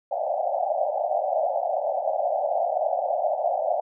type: band-pass noise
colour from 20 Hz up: pink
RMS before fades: -25 dBFS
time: 0.11-3.81 s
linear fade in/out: 10 ms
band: 570 to 790 Hz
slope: 96 dB/octave
effects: none